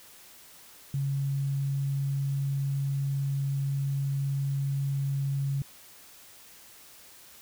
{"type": "tone", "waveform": "sine", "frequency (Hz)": 138.3, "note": "C#3", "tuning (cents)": -4, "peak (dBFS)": -26, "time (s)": [0.94, 5.62], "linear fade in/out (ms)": 2, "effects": ["white hiss -52 dBFS RMS until 7.41 s"]}